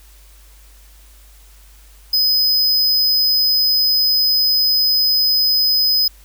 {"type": "tone", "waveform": "square", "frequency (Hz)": 5030, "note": "D#8", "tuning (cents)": 18, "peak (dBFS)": -13, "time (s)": [2.13, 6.08], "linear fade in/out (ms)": 5, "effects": ["added 50 Hz sine -43 dBFS peak until 6.24 s", "white hiss -50 dBFS RMS until 6.24 s"]}